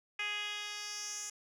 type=tone with band-pass filter sweep; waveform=10% pulse; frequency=415.3 Hz; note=G#4; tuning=in tune; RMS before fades=-40 dBFS; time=0.19-1.3 s; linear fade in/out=5 ms; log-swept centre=2500 to 7200 Hz; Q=3; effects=none